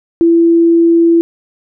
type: tone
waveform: sine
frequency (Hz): 335.3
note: E4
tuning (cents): +30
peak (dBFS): -5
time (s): 0.21-1.21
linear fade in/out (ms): 0
effects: none